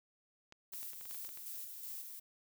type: clicks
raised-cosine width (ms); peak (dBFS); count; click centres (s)
0.2; -36; 11; 0.524 / 0.736 / 0.83 / 0.933 / 1.011 / 1.055 / 1.111 / 1.146 / 1.248 / 1.291 / 1.374
type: noise with tremolo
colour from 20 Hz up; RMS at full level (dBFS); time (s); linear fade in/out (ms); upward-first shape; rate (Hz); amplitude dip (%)
violet; -45; 0.72-2.2; 10; square; 2.7; 35
effects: none